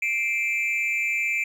triangle tone with amplitude modulation, 2349 Hz, D7, in tune, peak -16 dBFS, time 0.02-1.44 s, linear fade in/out 5 ms, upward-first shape sine, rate 238 Hz, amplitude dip 95%, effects tanh soft clip ceiling -12 dBFS

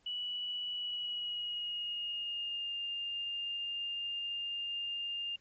sine tone with pitch glide, 2946 to 2808 Hz, F#7 to F7, -8 to +9 cents, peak -35 dBFS, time 0.06-5.36 s, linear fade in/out 5 ms, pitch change -83 cents, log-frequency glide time 0.71-2.76 s, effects pink hiss -71 dBFS RMS until 5.4 s + MP3 32 kbps

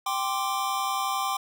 square chord, G suspended fourth, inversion none, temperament just, 784 / 1045.3 / 1176 Hz, G5 / C6 / D6, 0 / -2 / +2 cents, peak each -31 dBFS, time 0.06-1.37 s, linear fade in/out 5 ms, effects none

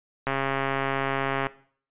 click train, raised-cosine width 0.5 ms, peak -11 dBFS, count 164, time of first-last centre 0.27-1.469 s, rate 136 Hz, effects noise-tail reverb RT60 0.5 s tail -18 dB re dry + resampled to 8000 Hz

